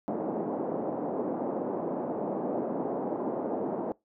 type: band-pass noise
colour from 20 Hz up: pink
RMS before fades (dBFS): -32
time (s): 0.08-3.92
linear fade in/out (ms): 0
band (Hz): 220 to 770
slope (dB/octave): 24
effects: noise-tail reverb RT60 0.2 s tail -23 dB re dry